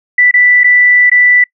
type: tone with dropouts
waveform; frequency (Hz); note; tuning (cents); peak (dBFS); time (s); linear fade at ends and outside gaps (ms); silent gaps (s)
sine; 1975.5; B6; 0; -4; 0.18-1.44; 5; 0.312-0.339 / 0.635-0.642 / 1.098-1.115
effects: noise-tail reverb RT60 0.1 s tail -26 dB re dry